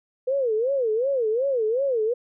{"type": "tone with vibrato", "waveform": "sine", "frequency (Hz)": 489.8, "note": "B4", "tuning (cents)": -14, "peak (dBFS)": -20, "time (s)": [0.27, 2.14], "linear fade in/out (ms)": 10, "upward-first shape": "sine", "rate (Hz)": 2.7, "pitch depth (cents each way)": 230, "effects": []}